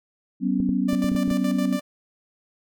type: chord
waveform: sine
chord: F# suspended fourth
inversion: none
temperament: equal with one note detuned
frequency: 189.76 / 246.9 / 277.2 Hz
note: F#3 / B3 / C#4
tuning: +44 / 0 / 0 cents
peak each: -24 / -24 / -25 dBFS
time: 0.4-1.8 s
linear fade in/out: 50 ms
type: clicks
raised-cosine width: 3 ms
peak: -19 dBFS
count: 8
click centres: 0.602 / 0.692 / 0.931 / 1.043 / 1.117 / 1.149 / 1.278 / 1.312 s
type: tone with tremolo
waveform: sawtooth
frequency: 590 Hz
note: D5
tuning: 8 cents sharp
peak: -26 dBFS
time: 0.88-1.81 s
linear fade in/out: 10 ms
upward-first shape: square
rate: 7.1 Hz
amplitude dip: 70%
effects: none